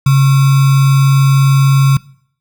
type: tone with sample-and-hold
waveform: sine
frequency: 136.6 Hz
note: C#3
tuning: 25 cents flat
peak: -5 dBFS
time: 0.06-1.97 s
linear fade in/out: 5 ms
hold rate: 1225 Hz
effects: noise-tail reverb RT60 0.6 s tail -22 dB re dry